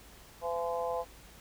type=harmonic tone with a mistuned harmonic; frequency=169.4 Hz; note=E3; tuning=48 cents sharp; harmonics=3 / 4 / 5 / 6; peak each=-34 / -36 / -38 / -40 dBFS; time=0.41-1.05 s; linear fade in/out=50 ms; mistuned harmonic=6; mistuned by=+20 cents; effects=added 52 Hz sine -58 dBFS peak until 1.4 s + pink hiss -55 dBFS RMS until 1.4 s